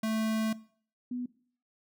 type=tone pair in turn; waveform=square / sine; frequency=220 / 246.9 Hz; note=A3 / B3; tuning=0 / 0 cents; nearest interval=major second; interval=200 cents; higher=second; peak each=-29 / -32 dBFS; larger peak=first; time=0.03-0.53 / 1.11-1.26 s; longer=first; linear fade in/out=5 ms; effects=noise-tail reverb RT60 0.5 s tail -19 dB re dry